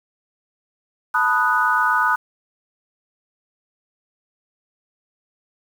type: chord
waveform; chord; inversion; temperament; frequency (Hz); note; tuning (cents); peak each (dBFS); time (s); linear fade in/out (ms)
sine; B dominant seventh; third; equal; 880 / 987.8 / 1244.5 / 1480; A5 / B5 / D#6 / F#6; 0 / 0 / 0 / 0; -24 / -22 / -20 / -19; 1.14-2.16; 10
effects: 7-bit